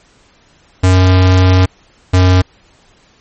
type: tone pair in turn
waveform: square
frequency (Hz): 92.5 / 91.91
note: F#2 / F#2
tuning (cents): 0 / -11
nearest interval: unison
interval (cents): 11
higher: first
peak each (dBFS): -6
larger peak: neither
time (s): 0.83-1.66 / 2.13-2.42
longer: first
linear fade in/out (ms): 10
effects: pink hiss -49 dBFS RMS until 3.2 s + MP3 32 kbps